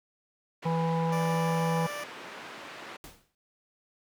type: band-pass noise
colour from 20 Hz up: white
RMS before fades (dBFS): -44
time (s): 0.62-2.97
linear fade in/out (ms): 10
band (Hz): 200 to 2100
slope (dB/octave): 12
type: harmonic tone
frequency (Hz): 164.81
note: E3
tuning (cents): 0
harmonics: 1 / 3 / 5 / 6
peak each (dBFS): -27 / -32 / -34 / -35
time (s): 0.65-1.87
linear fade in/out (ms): 10
type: tone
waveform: 15% pulse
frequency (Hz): 587.3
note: D5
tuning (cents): 0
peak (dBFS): -29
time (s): 1.12-2.04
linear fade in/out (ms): 5
type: noise with exponential decay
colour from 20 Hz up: pink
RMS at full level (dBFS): -43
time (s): 3.04-3.35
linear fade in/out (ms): 1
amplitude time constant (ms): 67
effects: none